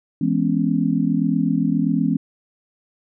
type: chord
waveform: sine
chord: C# minor seventh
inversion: first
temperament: just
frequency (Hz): 166.31 / 207.9 / 249.5 / 277.2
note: E3 / G#3 / B3 / C#4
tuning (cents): +16 / +2 / +18 / 0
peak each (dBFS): -22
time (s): 0.21-2.17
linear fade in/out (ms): 5
effects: none